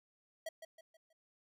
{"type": "tone with echo", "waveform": "square", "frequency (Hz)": 647, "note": "E5", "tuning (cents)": -32, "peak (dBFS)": -40, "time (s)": [0.46, 0.49], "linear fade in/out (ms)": 5, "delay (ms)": 160, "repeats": 4, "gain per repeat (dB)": -8, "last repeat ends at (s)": 1.13, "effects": []}